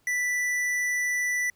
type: tone with tanh clipping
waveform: triangle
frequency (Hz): 1975.5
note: B6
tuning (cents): 0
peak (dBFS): -26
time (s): 0.07-1.5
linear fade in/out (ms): 2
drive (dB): 17
effects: pink hiss -67 dBFS RMS until 1.55 s